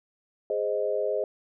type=chord; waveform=sine; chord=Ab major; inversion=none; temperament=equal; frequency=415.3 / 523.3 / 622.3 Hz; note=Ab4 / C5 / Eb5; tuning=0 / 0 / 0 cents; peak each=-29 dBFS; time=0.5-1.24 s; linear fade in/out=2 ms; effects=none